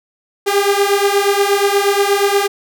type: beating tone pair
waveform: sawtooth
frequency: 397.3 / 405.7 Hz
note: G4 / G#4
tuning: +23 / -41 cents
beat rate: 8.4 Hz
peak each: -11 dBFS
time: 0.46-2.48 s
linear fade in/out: 20 ms
effects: none